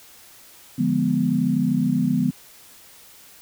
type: chord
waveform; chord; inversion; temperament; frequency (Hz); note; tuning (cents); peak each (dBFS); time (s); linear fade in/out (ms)
sine; D diminished seventh; none; equal; 146.83 / 174.61 / 207.7 / 246.9; D3 / F3 / Ab3 / Cb4; 0 / 0 / 0 / 0; -26 / -24 / -24 / -21; 0.78-2.31; 10
effects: white hiss -48 dBFS RMS until 3.41 s